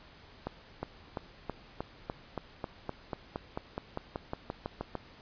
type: accelerating click train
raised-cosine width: 1 ms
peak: -20 dBFS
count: 20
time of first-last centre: 0.47-4.953 s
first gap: 360 ms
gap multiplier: 0.95
effects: pink hiss -55 dBFS RMS until 5.21 s + resampled to 11025 Hz